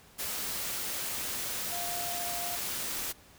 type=tone in noise; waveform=sine; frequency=700 Hz; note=F5; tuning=4 cents sharp; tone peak=-38 dBFS; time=1.71-2.57 s; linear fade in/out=20 ms; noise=white; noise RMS=-35 dBFS; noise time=0.18-3.13 s; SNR=-6 dB; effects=pink hiss -57 dBFS RMS until 3.38 s